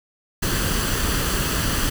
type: noise with comb filter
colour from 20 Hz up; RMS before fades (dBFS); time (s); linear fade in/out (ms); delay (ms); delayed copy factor
pink; -22; 0.42-1.9; 10; 0.66; +0.5
effects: none